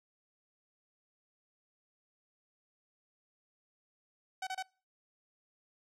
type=tone bursts; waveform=sawtooth; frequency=755 Hz; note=F#5; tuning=35 cents sharp; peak=-32 dBFS; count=3; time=4.42-4.626 s; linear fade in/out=5 ms; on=50 ms; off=28 ms; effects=noise-tail reverb RT60 0.4 s tail -26 dB re dry + low-pass 8000 Hz 12 dB/octave